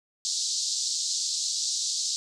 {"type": "band-pass noise", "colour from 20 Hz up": "pink", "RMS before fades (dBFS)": -29, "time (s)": [0.25, 2.16], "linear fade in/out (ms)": 0, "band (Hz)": [4000, 7700], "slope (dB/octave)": 48, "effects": []}